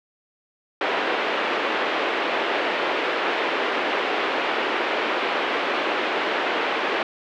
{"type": "band-pass noise", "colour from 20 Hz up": "pink", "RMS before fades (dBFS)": -24, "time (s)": [0.81, 7.03], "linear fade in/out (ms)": 2, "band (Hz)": [340, 3100], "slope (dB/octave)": 24, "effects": []}